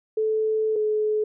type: tone pair in turn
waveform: sine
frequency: 436 / 427.5 Hz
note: A4 / A4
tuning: -16 / -50 cents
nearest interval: unison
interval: 34 cents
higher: first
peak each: -20 dBFS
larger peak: neither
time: 0.17-0.76 / 0.76-1.24 s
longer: first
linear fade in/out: 5 ms
effects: none